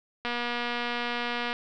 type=click train; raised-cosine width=0.3 ms; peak=-15 dBFS; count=308; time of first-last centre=0.25-1.529 s; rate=240 Hz; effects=low-pass 5000 Hz 12 dB/octave